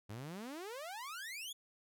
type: exponential sweep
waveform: sawtooth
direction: up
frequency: 97.8 to 3520 Hz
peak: -40 dBFS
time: 0.09-1.53 s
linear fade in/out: 10 ms
effects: none